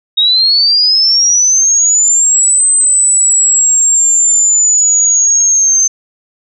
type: linear two-way sweep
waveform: sine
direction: up then down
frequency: 3729 to 8200 to 6240 Hz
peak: -6 dBFS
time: 0.17-5.88 s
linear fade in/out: 10 ms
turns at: 2.66 s
effects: none